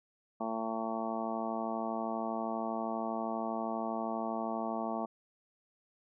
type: harmonic tone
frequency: 112.5 Hz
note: A2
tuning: 39 cents sharp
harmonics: 2 / 3 / 4 / 5 / 6 / 7 / 8 / 9 / 10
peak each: -38 / -43 / -45 / -46 / -38 / -42 / -42 / -51 / -43 dBFS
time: 0.4-5.06 s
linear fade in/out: 10 ms
effects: none